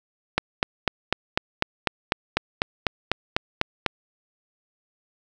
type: click train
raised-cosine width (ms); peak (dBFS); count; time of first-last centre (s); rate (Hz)
0.3; -3; 15; 0.38-3.863; 4.02
effects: none